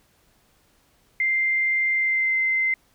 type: tone with pitch glide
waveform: sine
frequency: 2093 to 2073 Hz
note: C7 to C7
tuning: 0 to -17 cents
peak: -19 dBFS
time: 1.2-2.74 s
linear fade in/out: 2 ms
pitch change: -17 cents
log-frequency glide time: 1.91-2.36 s
effects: pink hiss -62 dBFS RMS until 2.94 s